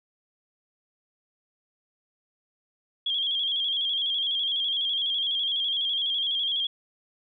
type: tone with vibrato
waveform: sine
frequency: 3275 Hz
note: G#7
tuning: 25 cents flat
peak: -24 dBFS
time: 3.06-6.67 s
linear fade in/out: 5 ms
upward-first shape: square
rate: 12 Hz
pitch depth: 43 cents each way
effects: none